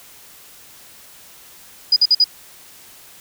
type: tone bursts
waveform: sine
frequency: 4930 Hz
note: D#8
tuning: 17 cents flat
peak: -9 dBFS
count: 4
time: 1.92-2.242 s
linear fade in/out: 5 ms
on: 43 ms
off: 50 ms
effects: white hiss -44 dBFS RMS until 3.2 s